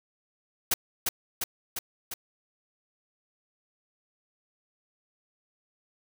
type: noise with echo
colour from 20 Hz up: white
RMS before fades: -24 dBFS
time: 0.71-0.74 s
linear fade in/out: 5 ms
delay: 350 ms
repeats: 4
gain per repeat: -3 dB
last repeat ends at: 2.14 s
effects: none